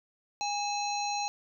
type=harmonic tone with a mistuned harmonic; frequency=817 Hz; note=G#5; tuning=29 cents flat; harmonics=1 / 3 / 5 / 7 / 8; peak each=-31 / -39 / -37 / -43 / -41 dBFS; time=0.41-1.28 s; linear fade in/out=0 ms; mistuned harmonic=3; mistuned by=+99 cents; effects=none